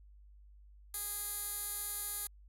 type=tone with band-pass filter; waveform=15% pulse; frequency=411.6 Hz; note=G#4; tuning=16 cents flat; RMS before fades=-40 dBFS; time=0.94-2.27 s; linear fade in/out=2 ms; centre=11000 Hz; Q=5.6; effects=added 50 Hz sine -55 dBFS peak until 2.48 s